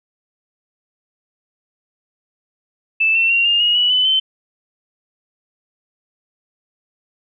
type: tone with pitch steps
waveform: sine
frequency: 2637 / 2696 / 2755 / 2816 / 2879 / 2943 / 3008 / 3075 Hz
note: E7 / E7 / F7 / F7 / F#7 / F#7 / F#7 / G7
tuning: 0 / +38 / -24 / +14 / -48 / -10 / +28 / -34 cents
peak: -12 dBFS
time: 3-4.2 s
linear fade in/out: 10 ms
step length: 150 ms
effects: none